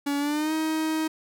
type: tone with pitch glide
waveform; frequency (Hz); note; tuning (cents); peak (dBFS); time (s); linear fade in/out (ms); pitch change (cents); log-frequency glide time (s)
45% pulse; 284.3 to 315.5; C#4 to D#4; +44 to +24; -24; 0.06-1.08; 10; +180; 0.18-0.53
effects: none